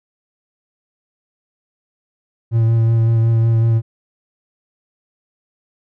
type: tone with vibrato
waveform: triangle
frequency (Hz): 114.1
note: A#2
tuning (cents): -37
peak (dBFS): -9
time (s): 2.51-3.82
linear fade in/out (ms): 50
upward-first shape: sine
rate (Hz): 5.4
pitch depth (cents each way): 17
effects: none